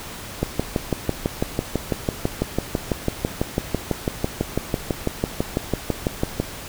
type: click train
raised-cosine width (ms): 2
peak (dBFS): -6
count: 37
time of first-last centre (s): 0.43-6.4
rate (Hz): 6.03
effects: pink hiss -35 dBFS RMS until 6.68 s